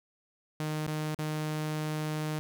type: tone with dropouts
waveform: sawtooth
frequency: 153.9 Hz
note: D#3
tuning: 19 cents flat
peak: -27 dBFS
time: 0.6-2.39 s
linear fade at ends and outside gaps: 0 ms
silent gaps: 0.866-0.877 / 1.147-1.189 s
effects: none